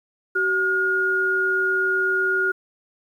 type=tone pair together; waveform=sine; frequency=379 / 1429 Hz; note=F#4 / F6; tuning=+42 / +39 cents; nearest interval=octave + major seventh; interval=2297 cents; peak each=-25 / -19 dBFS; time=0.35-2.52 s; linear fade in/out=10 ms; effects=9-bit